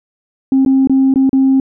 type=tone with dropouts; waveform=sine; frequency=266.9 Hz; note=C4; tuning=35 cents sharp; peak=-6 dBFS; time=0.52-1.6 s; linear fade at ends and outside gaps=2 ms; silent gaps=0.65-0.661 / 0.873-0.896 / 1.14-1.158 / 1.294-1.33 s; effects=tanh soft clip ceiling -4 dBFS